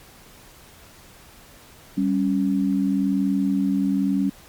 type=tone pair together; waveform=sine; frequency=195.52 / 276.5 Hz; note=G3 / C#4; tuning=-4 / -4 cents; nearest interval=tritone; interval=600 cents; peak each=-21 dBFS; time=1.97-4.3 s; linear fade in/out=10 ms; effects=pink hiss -48 dBFS RMS until 4.48 s + MP3 96 kbps